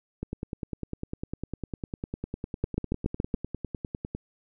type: two click trains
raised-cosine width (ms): 3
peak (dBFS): -13 / -19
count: 6 / 40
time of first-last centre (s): 2.64-3.341 / 0.23-4.15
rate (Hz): 7.13 / 9.95
effects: none